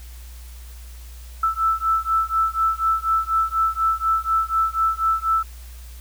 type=beating tone pair; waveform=sine; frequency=1318.5 / 1322.6 Hz; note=E6 / E6; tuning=0 / +5 cents; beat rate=4.1 Hz; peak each=-21 dBFS; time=1.43-5.43 s; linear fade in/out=5 ms; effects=added 60 Hz sine -36 dBFS peak until 6 s + white hiss -48 dBFS RMS until 6 s